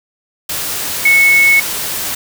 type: tone in noise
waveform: sine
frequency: 2202 Hz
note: C#7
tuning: 12 cents flat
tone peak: -6 dBFS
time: 1.05-1.6 s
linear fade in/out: 5 ms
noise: white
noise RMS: -20 dBFS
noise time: 0.49-2.15 s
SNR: +11 dB
effects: none